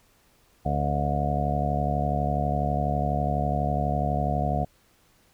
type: harmonic tone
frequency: 72.1 Hz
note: D2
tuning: 31 cents flat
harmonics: 1 / 2 / 3 / 4 / 6 / 7 / 8 / 9 / 10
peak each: -29 / -28 / -32 / -38 / -40 / -39 / -36 / -33 / -28 dBFS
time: 0.65-4.65 s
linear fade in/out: 10 ms
effects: pink hiss -62 dBFS RMS until 5.33 s